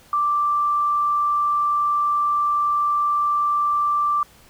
sine tone, 1174.7 Hz, D6, in tune, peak -17 dBFS, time 0.13-4.23 s, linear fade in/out 2 ms, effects pink hiss -51 dBFS RMS until 4.49 s

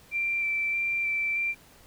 sine tone with vibrato, 2349 Hz, D7, in tune, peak -25 dBFS, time 0.11-1.55 s, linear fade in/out 50 ms, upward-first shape square, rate 1.6 Hz, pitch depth 10 cents each way, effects pink hiss -55 dBFS RMS until 1.86 s

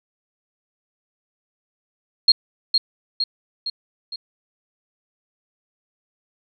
sine tone with echo, 4246 Hz, C8, 25 cents sharp, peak -8 dBFS, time 2.28-2.32 s, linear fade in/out 5 ms, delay 460 ms, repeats 4, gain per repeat -5 dB, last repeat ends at 4.16 s, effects none

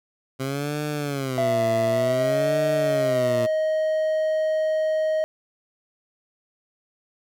15% pulse tone with vibrato, 131.1 Hz, C3, 4 cents sharp, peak -19 dBFS, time 0.39-3.47 s, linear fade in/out 20 ms, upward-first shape sine, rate 0.55 Hz, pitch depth 230 cents each way
triangle tone with pitch glide, 668 to 626.9 Hz, E5 to D#5, +23 to +13 cents, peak -18 dBFS, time 1.38-5.24 s, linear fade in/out 0 ms, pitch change -110 cents, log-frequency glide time 1.79-2.39 s
effects none

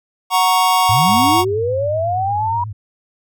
square chord, F# major, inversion none, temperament equal, 740 / 932.3 / 1108.7 Hz, F#5 / A#5 / C#6, 0 / 0 / 0 cents, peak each -17 dBFS, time 0.3-1.45 s, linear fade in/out 50 ms
sine linear sweep, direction up, 92.5 to 971 Hz, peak -16 dBFS, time 0.89-2.64 s, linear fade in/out 5 ms
sine tone with vibrato, 101.3 Hz, G#2, 43 cents flat, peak -24 dBFS, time 1.08-2.73 s, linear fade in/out 10 ms, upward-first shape triangle, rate 8.3 Hz, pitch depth 190 cents each way
effects none

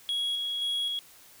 sine tone with tremolo, 3322 Hz, G#7, in tune, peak -24 dBFS, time 0.09-0.99 s, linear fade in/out 0 ms, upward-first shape square, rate 1.9 Hz, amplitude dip 35%, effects tanh soft clip ceiling -26 dBFS + white hiss -54 dBFS RMS until 1.4 s

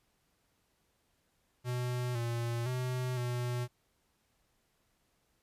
square tone with pitch steps, 123.8 / 117.7 / 126.7 / 122.6 Hz, B2 / A#2 / B2 / B2, +5 / +17 / +45 / -12 cents, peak -33 dBFS, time 1.64-3.68 s, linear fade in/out 50 ms, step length 510 ms, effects pink hiss -75 dBFS RMS until 5.42 s + resampled to 32000 Hz

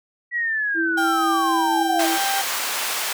sine linear sweep, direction down, 1945 to 624 Hz, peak -20 dBFS, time 0.31-2.08 s, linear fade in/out 50 ms
sine tone with tremolo, 329.6 Hz, E4, in tune, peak -21 dBFS, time 0.74-2.19 s, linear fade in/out 50 ms, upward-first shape triangle, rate 4 Hz, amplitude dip 35%
35% pulse tone, 787 Hz, G5, 7 cents sharp, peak -20 dBFS, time 0.97-2.42 s, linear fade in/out 10 ms
pink high-pass noise, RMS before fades -25 dBFS, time 1.99-3.13 s, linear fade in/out 5 ms, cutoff 910 Hz, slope 12 dB/octave
effects none

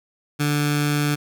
15% pulse tone with notch filter, 146.83 Hz, D3, in tune, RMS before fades -21 dBFS, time 0.39-1.16 s, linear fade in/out 20 ms, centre 540 Hz, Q 0.85, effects none

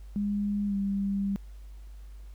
sine tone with pitch glide, 204.3 to 198.14 Hz, G#3 to G3, -28 to +19 cents, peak -26 dBFS, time 0.16-1.36 s, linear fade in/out 0 ms, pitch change -53 cents, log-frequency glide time 0.66-0.75 s, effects added 50 Hz sine -42 dBFS peak until 2.34 s + pink hiss -64 dBFS RMS until 2.34 s

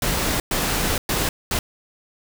pink noise bursts at uneven times, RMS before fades -22 dBFS, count 4, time 0.02-0.4 / 0.51-0.98 / 1.09-1.29 / 1.51-1.59 s, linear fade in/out 2 ms, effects none

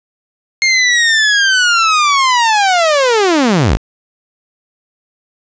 sawtooth linear sweep, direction down, 2140 to 36.71 Hz, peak -5 dBFS, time 0.62-3.77 s, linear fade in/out 0 ms, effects resampled to 16000 Hz + 7-bit

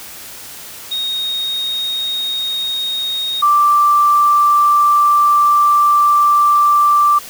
sine tone pair in turn, 3729 / 1174.6 Hz, A#7 / D6, 0 / 0 cents, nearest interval octave + minor sixth, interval 2000 cents, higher first, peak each -17 / -8 dBFS, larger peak second, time 0.91-3.42 / 3.42-7.19 s, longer second, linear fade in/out 10 ms, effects white hiss -33 dBFS RMS until 7.29 s

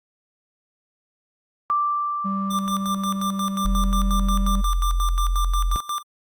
sine tone with exponential decay, 1174.7 Hz, D6, in tune, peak -17 dBFS, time 1.7-4.69 s, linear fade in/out 0 ms, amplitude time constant 650 ms
triangle tone with pitch glide, 195.2 to 196.56 Hz, G3 to G3, -7 to +5 cents, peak -22 dBFS, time 2.24-4.62 s, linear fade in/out 20 ms, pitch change +12 cents, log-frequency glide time 3.63-4.1 s
square tone with tremolo, 1186 Hz, D6, 17 cents sharp, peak -24 dBFS, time 2.5-6.03 s, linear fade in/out 10 ms, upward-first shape square, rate 5.6 Hz, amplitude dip 80%
sine tone, 43.24 Hz, F1, 16 cents flat, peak -18 dBFS, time 3.65-5.76 s, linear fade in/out 0 ms
effects Opus 48 kbps

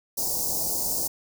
white band-stop noise, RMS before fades -27 dBFS, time 0.17-1.08 s, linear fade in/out 10 ms, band 910 to 4800 Hz, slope 48 dB/octave, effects none

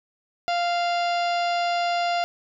harmonic tone, 696 Hz, F5, 6 cents flat, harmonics 1 / 2 / 3 / 4 / 5 / 6 / 7 / 8 / 10, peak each -22 / -32 / -35 / -34 / -38 / -40 / -37 / -46 / -47 dBFS, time 0.48-2.24 s, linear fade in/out 0 ms, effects none

